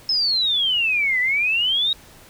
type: exponential two-way sweep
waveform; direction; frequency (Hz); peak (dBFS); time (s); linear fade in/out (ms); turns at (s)
sine; down then up; 5260 to 1963 to 3822; -17; 0.09-1.93; 2; 1.2
effects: pink hiss -47 dBFS RMS until 2.29 s